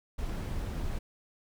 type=noise; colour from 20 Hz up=brown; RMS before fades=-34 dBFS; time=0.18-0.99 s; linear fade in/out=10 ms; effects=none